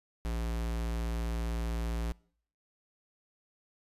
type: tone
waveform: square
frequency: 57.2 Hz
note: A#1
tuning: 32 cents flat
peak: -32 dBFS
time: 0.25-2.12 s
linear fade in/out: 0 ms
effects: noise-tail reverb RT60 0.6 s tail -25 dB re dry + resampled to 32000 Hz